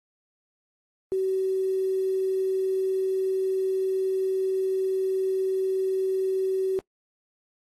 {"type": "tone with quantisation", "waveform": "sine", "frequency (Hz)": 380, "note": "F#4", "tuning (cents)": 46, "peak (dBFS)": -22, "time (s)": [1.12, 6.79], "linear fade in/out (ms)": 0, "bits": 8, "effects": ["noise-tail reverb RT60 0.1 s tail -22 dB re dry", "AAC 32 kbps"]}